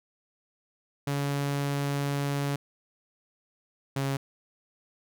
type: tone pair in turn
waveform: sawtooth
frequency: 141.6 / 137.25 Hz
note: C#3 / C#3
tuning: +37 / -17 cents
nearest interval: minor second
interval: 54 cents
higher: first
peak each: -23 dBFS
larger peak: neither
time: 1.07-2.56 / 3.96-4.17 s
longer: first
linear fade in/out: 5 ms
effects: none